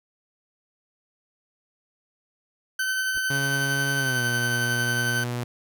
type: tone with tremolo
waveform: 40% pulse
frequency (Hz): 1529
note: G6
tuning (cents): -44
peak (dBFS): -22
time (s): 2.79-5.24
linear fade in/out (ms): 5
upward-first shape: sine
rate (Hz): 11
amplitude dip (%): 25
type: noise with exponential growth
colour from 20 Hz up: brown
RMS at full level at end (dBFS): -35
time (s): 3.1-3.18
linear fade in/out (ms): 2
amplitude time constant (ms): 16
type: tone with pitch glide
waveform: sawtooth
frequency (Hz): 138.59 to 121.35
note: C#3 to B2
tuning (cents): 0 to -30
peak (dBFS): -23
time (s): 3.3-5.44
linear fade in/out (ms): 5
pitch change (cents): -230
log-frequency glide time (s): 3.98-4.23
effects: none